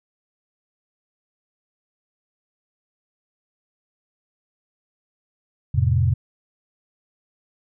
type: chord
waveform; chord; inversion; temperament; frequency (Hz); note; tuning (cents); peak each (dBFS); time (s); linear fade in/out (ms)
sine; F major; none; equal; 87.31 / 110 / 130.81; F2 / A2 / C3; 0 / 0 / 0; -20; 5.74-6.14; 10
effects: none